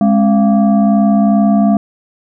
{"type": "tone with frequency modulation", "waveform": "sine", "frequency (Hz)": 207.7, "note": "G#3", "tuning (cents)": 0, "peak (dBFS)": -7, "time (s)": [0.01, 1.77], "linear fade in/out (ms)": 2, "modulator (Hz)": 478, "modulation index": 0.79, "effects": []}